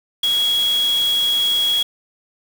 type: tone in noise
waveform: sine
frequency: 3322 Hz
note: G#7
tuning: in tune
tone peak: -15 dBFS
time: 0.23-1.83 s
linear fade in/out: 5 ms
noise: white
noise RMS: -30 dBFS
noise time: 0.23-1.83 s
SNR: +12 dB
effects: none